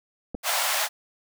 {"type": "clicks", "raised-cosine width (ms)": 2, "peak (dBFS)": -20, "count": 2, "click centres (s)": [0.346, 0.35]}
{"type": "high-pass noise", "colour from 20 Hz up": "pink", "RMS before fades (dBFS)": -25, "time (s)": [0.43, 0.89], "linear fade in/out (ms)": 50, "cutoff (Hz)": 620, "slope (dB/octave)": 48}
{"effects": []}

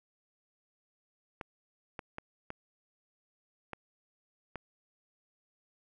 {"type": "clicks", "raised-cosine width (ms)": 0.5, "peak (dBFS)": -24, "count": 6, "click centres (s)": [1.412, 1.992, 2.184, 2.504, 3.733, 4.557], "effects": []}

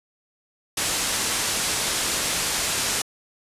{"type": "low-pass noise", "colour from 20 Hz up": "white", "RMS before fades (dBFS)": -25, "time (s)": [0.77, 3.02], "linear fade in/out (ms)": 5, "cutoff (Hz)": 9900, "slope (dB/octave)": 24, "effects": ["resampled to 32000 Hz"]}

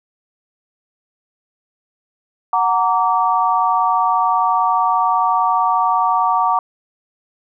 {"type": "chord", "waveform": "sine", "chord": "Gb augmented", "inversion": "none", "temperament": "just", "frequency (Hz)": [740, 925, 1156.2], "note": ["Gb5", "Bb5", "D6"], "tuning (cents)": [0, -14, -27], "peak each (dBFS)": [-18, -17, -17], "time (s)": [2.53, 6.59], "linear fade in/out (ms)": 2, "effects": []}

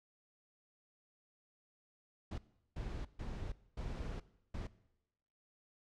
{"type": "noise bursts at uneven times", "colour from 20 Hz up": "brown", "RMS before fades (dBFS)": -42, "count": 5, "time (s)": [[2.31, 2.38], [2.76, 3.05], [3.19, 3.52], [3.77, 4.2], [4.54, 4.67]], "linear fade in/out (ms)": 5, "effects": ["noise-tail reverb RT60 0.9 s tail -19 dB re dry", "low-pass 6000 Hz 12 dB/octave"]}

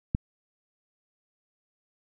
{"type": "click", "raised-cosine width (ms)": 5, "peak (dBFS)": -12, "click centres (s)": 0.149, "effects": []}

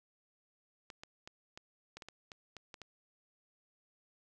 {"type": "clicks", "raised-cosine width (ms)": 0.2, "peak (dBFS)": -30, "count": 11, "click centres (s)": [0.902, 1.035, 1.275, 1.575, 1.97, 2.022, 2.086, 2.318, 2.567, 2.742, 2.817], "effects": []}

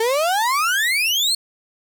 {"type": "exponential sweep", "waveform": "35% pulse", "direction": "up", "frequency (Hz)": [435.2, 4372], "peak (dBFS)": -15, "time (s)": [0, 1.35], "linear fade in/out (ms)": 5, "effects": []}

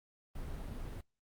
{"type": "noise", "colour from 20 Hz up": "brown", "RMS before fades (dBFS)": -42, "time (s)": [0.35, 1.01], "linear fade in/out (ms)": 5, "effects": ["noise-tail reverb RT60 0.2 s tail -26 dB re dry", "Opus 32 kbps"]}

